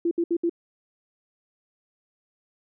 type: tone bursts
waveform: sine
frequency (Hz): 340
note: F4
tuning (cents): -46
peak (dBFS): -20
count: 4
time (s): 0.05-0.496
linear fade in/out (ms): 5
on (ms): 62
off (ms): 66
effects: none